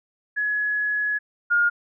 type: tone pair in turn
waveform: sine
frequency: 1689 / 1420.3 Hz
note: G#6 / F6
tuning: +29 / +29 cents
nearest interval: minor third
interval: 300 cents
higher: first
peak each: -21 / -16 dBFS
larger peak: second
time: 0.36-1.19 / 1.5-1.7 s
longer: first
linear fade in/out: 20 ms
effects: none